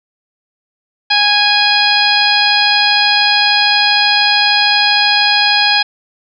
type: harmonic tone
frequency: 827 Hz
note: G#5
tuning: 8 cents flat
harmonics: 1 / 2 / 3 / 4 / 5 / 6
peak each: -16 / -16 / -16 / -16 / -16 / -16 dBFS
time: 1.1-5.83 s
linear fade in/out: 10 ms
effects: none